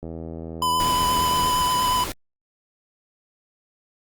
click train, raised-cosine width 2 ms, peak -21 dBFS, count 121, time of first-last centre 0.03-1.495 s, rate 81.9 Hz
square tone with vibrato, 1002 Hz, B5, 25 cents sharp, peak -20 dBFS, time 0.62-2.04 s, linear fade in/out 2 ms, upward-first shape triangle, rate 8.5 Hz, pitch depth 23 cents each way
pink noise, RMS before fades -30 dBFS, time 0.8-2.12 s, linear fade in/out 0 ms
effects Opus 32 kbps

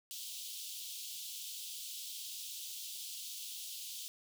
pink high-pass noise, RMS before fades -45 dBFS, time 0.11-4.08 s, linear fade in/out 0 ms, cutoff 3000 Hz, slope 48 dB/octave, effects none

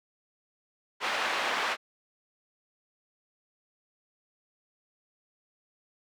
pink band-pass noise, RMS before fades -30 dBFS, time 1-1.77 s, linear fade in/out 50 ms, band 790 to 2900 Hz, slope 12 dB/octave, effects none

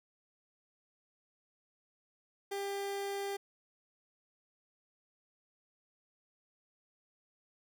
30% pulse tone, 398.2 Hz, G4, 27 cents sharp, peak -33 dBFS, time 2.51-3.37 s, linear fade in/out 10 ms, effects none

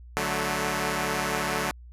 5% pulse chord, D major, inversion none, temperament equal with one note detuned, 146.83 / 185 / 218.1 Hz, D3 / F#3 / A3, 0 / 0 / -15 cents, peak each -19 dBFS, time 0.17-1.71 s, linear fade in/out 0 ms, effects added 60 Hz sine -43 dBFS peak until 1.92 s + resampled to 32000 Hz

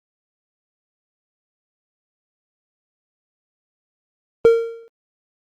triangle tone with exponential decay, 460 Hz, A#4, 23 cents flat, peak -3 dBFS, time 4.45-4.88 s, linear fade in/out 0 ms, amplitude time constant 92 ms, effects Opus 32 kbps

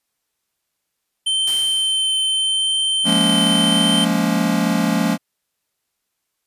square tone with vibrato, 3098 Hz, G7, 21 cents flat, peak -17 dBFS, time 1.26-4.05 s, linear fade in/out 10 ms, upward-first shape triangle, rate 0.81 Hz, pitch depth 9 cents each way
white noise with exponential decay, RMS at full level -30 dBFS, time 1.47-2.53 s, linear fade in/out 5 ms, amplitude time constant 230 ms
square chord, Bb minor seventh, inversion second, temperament just, 174.81 / 209.8 / 233.1 / 279.7 Hz, F3 / Ab3 / Bb3 / Db4, +2 / +18 / 0 / +16 cents, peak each -22 / -21 / -23 / -23 dBFS, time 3.04-5.18 s, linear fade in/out 50 ms
effects white hiss -75 dBFS RMS until 6.46 s + resampled to 32000 Hz

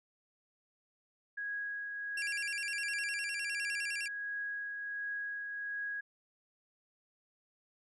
sine tone with tremolo, 1654 Hz, G#6, 8 cents flat, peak -35 dBFS, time 1.37-6.01 s, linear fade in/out 10 ms, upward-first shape triangle, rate 1.4 Hz, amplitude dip 35%
sawtooth tone with vibrato, 2538 Hz, D#7, 34 cents sharp, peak -34 dBFS, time 2.17-4.08 s, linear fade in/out 5 ms, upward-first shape square, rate 9.8 Hz, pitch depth 130 cents each way
effects resampled to 24000 Hz

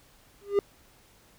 triangle tone with exponential growth, 403.1 Hz, G4, 48 cents sharp, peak -14 dBFS, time 0.41-0.59 s, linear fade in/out 1 ms, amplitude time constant 37 ms, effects pink hiss -59 dBFS RMS until 1.38 s

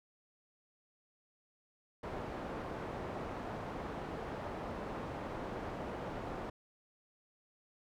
white low-pass noise, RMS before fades -42 dBFS, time 2.03-6.5 s, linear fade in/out 5 ms, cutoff 770 Hz, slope 12 dB/octave, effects none

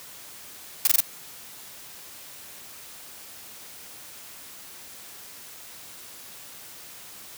blue noise bursts, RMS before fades -18 dBFS, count 4, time 0.85-1.004 s, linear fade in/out 2 ms, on 22 ms, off 22 ms, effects white hiss -44 dBFS RMS until 7.37 s + high-pass 60 Hz 12 dB/octave

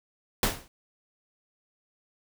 pink noise with exponential decay, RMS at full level -20 dBFS, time 0.43-0.68 s, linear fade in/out 2 ms, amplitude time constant 53 ms, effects none

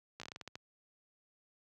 slowing click train, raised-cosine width 0.2 ms, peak -27 dBFS, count 10, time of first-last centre 0.2-0.555 s, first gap 15 ms, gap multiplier 1.23, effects high-pass 80 Hz 12 dB/octave

